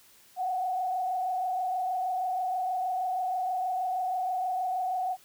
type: tone with frequency modulation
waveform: sine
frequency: 740 Hz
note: F#5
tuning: in tune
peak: -27 dBFS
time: 0.36-5.17 s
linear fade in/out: 50 ms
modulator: 26.3 Hz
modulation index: 0.9
effects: white hiss -58 dBFS RMS until 5.24 s